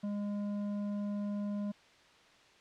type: tone with tanh clipping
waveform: sine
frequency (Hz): 204.7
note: G#3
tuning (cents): -25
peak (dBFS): -35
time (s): 0.03-1.72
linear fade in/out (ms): 10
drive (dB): 9
effects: white hiss -61 dBFS RMS until 2.6 s + low-pass 4000 Hz 12 dB/octave